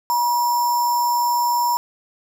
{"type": "tone with sample-and-hold", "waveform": "sine", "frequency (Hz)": 963, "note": "B5", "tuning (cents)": -44, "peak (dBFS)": -16, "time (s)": [0.1, 1.77], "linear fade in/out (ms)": 0, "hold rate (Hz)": 6300, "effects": []}